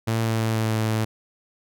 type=tone with pitch glide; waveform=sawtooth; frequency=113.1 to 110.13 Hz; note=A2 to A2; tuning=+48 to +2 cents; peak=-17 dBFS; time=0.07-1.05 s; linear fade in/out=10 ms; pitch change=-46 cents; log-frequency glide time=0.26-0.76 s; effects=none